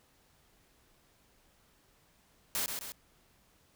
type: noise with echo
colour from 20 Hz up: white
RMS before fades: -33 dBFS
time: 2.55-2.66 s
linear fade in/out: 0 ms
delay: 130 ms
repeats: 2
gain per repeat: -5 dB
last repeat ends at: 2.92 s
effects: pink hiss -67 dBFS RMS until 3.75 s